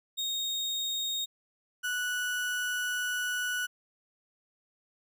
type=tone pair in turn; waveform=35% pulse; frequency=3719 / 1475.9 Hz; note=A#7 / F#6; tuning=-5 / -5 cents; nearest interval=octave + major third; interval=1600 cents; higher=first; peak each=-28 dBFS; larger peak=neither; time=0.17-1.26 / 1.83-3.67 s; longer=second; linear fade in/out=20 ms; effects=none